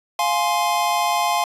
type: chord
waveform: square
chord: F minor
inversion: none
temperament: just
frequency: 698.5 / 838.1 / 1047.7 Hz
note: F5 / Ab5 / C6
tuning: 0 / +16 / +2 cents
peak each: -23 dBFS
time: 0.19-1.44 s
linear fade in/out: 2 ms
effects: resampled to 32000 Hz